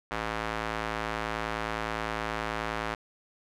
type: tone with band-pass filter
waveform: square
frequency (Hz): 54.8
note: A1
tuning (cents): -6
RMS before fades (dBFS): -33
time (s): 0.11-2.95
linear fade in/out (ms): 10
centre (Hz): 1400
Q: 0.85
effects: none